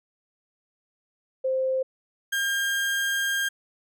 sine / 35% pulse tone pair in turn, 523.3 / 1606.6 Hz, C5 / G6, 0 / +42 cents, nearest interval octave + perfect fifth, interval 1942 cents, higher second, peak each -22 dBFS, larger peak neither, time 1.44-1.83 / 2.32-3.49 s, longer second, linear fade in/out 10 ms, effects none

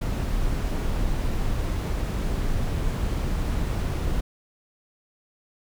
brown noise, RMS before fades -25 dBFS, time 0.01-4.21 s, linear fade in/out 10 ms, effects none

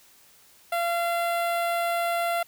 sawtooth tone with notch filter, 686 Hz, F5, 31 cents flat, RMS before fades -26 dBFS, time 0.72-2.43 s, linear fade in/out 5 ms, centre 6000 Hz, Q 0.71, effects white hiss -56 dBFS RMS until 2.47 s

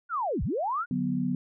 sine linear two-way sweep, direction down then up, 1480 to 42.95 to 1480 Hz, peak -26 dBFS, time 0.09-0.86 s, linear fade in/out 50 ms, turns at 0.43 s
sine chord, B minor, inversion first, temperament just, 148.16 / 185.21 / 246.9 Hz, D3 / F#3 / B3, +16 / +2 / 0 cents, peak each -33 / -30 / -28 dBFS, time 0.91-1.35 s, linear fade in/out 2 ms
effects none

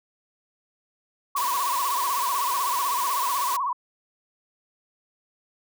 sine tone with vibrato, 1046.5 Hz, C6, in tune, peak -23 dBFS, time 1.35-3.73 s, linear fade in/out 5 ms, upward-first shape sine, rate 16 Hz, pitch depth 150 cents each way
white noise, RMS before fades -31 dBFS, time 1.36-3.57 s, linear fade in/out 10 ms
effects high-pass 400 Hz 12 dB/octave

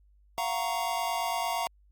square chord, Gb major seventh, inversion third, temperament equal with one note detuned, 691.2 / 740 / 932.3 / 1108.7 Hz, F5 / Gb5 / Bb5 / Db6, -18 / 0 / 0 / 0 cents, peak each -34 / -36 / -33 / -38 dBFS, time 0.38-1.67 s, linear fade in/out 0 ms, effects added 50 Hz sine -58 dBFS peak until 1.91 s + Opus 48 kbps

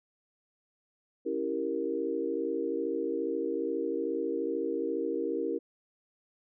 sine chord, C# diminished seventh, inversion none, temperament equal, 277.2 / 329.6 / 392 / 466.2 Hz, C#4 / E4 / G4 / Bb4, 0 / 0 / 0 / 0 cents, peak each -37 / -34 / -35 / -33 dBFS, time 1.25-5.59 s, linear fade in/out 20 ms, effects none

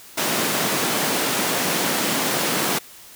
pink high-pass noise, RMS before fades -22 dBFS, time 0.17-2.79 s, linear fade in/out 10 ms, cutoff 170 Hz, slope 24 dB/octave, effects white hiss -44 dBFS RMS until 3.15 s

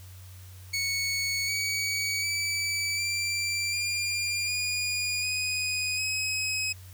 20% pulse tone with pitch steps, 2217 / 2261 / 2306 / 2352 / 2398 / 2446 / 2494 / 2544 Hz, C#7 / C#7 / D7 / D7 / D7 / D#7 / D#7 / D#7, 0 / +34 / -32 / +2 / +36 / -30 / +3 / +38 cents, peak -22 dBFS, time 0.73-6.73 s, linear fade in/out 10 ms, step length 750 ms, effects added 92 Hz sine -44 dBFS peak until 6.93 s + white hiss -54 dBFS RMS until 6.93 s

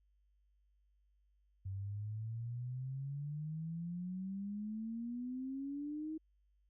sine exponential sweep, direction up, 94.6 to 318.6 Hz, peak -39 dBFS, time 1.65-6.18 s, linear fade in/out 10 ms, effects added 50 Hz sine -70 dBFS peak until 6.69 s

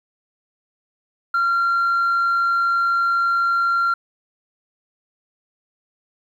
sine tone, 1378 Hz, F6, 24 cents flat, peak -14 dBFS, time 1.34-3.94 s, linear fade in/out 5 ms, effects tanh soft clip ceiling -14 dBFS + 9-bit

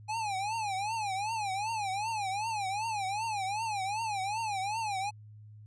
square tone with vibrato, 830.6 Hz, G#5, in tune, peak -32 dBFS, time 0.08-5.11 s, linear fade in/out 20 ms, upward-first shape triangle, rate 2.6 Hz, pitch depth 190 cents each way, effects added 106 Hz sine -48 dBFS peak until 5.66 s + resampled to 22050 Hz

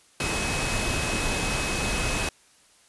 sine tone in noise, 2558 Hz, D#7, 47 cents sharp, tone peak -32 dBFS, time 0.2-2.29 s, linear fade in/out 2 ms, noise pink, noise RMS -27 dBFS, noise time 0.2-2.29 s, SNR -8 dB, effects white hiss -58 dBFS RMS until 2.88 s + resampled to 24000 Hz

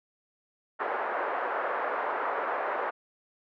pink band-pass noise, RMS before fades -31 dBFS, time 0.79-2.91 s, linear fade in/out 20 ms, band 480 to 1600 Hz, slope 24 dB/octave, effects none

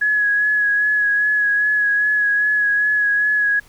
sine tone with vibrato, 1680 Hz, G#6, 19 cents sharp, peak -14 dBFS, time 0.01-3.6 s, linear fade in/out 10 ms, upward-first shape sine, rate 2.5 Hz, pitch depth 22 cents each way, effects pink hiss -50 dBFS RMS until 3.68 s

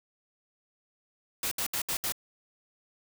white noise bursts, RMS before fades -31 dBFS, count 5, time 1.43-2.122 s, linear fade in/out 2 ms, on 84 ms, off 68 ms, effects none

